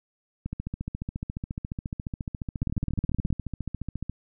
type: two click trains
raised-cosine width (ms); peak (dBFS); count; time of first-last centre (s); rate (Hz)
5; -19 / -14; 53 / 14; 0.46-4.096 / 2.62-3.304; 14.3 / 19
effects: none